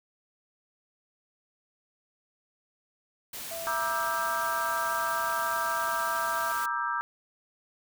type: noise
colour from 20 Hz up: white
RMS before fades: -39 dBFS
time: 3.33-6.66 s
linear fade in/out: 5 ms
type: tone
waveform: sine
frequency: 666 Hz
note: E5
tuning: 18 cents sharp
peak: -36 dBFS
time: 3.51-6.52 s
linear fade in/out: 5 ms
type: chord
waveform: sine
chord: E half-diminished seventh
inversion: second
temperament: just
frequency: 949.3 / 1186.7 / 1318.5 / 1582.2 Hz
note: Bb5 / D6 / E6 / G6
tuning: +31 / +18 / 0 / +16 cents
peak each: -33 dBFS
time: 3.67-7.01 s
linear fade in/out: 0 ms
effects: none